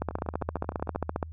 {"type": "two click trains", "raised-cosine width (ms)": 1, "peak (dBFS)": [-14, -24], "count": [19, 12], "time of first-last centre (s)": [[0.02, 1.228], [0.11, 0.95]], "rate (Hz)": [14.9, 13.1], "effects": ["added 80 Hz sine -39 dBFS peak until 1.32 s"]}